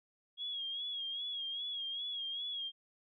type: tone with vibrato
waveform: sine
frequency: 3300 Hz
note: G#7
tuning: 12 cents flat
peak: -37 dBFS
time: 0.37-2.72 s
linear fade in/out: 50 ms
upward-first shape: sine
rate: 2.5 Hz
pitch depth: 60 cents each way
effects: none